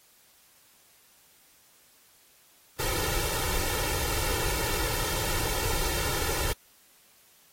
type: noise with comb filter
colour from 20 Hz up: pink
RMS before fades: -29 dBFS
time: 2.79-6.53 s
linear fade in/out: 10 ms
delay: 2.2 ms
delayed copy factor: +0.9
effects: white hiss -60 dBFS RMS until 7.52 s + AAC 48 kbps